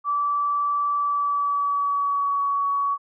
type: tone with pitch glide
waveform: sine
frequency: 1158 to 1125.7 Hz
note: D6 to C#6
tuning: -25 to +26 cents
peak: -20 dBFS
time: 0.04-2.98 s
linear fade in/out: 50 ms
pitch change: -49 cents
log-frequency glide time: 0.98-2.47 s
effects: none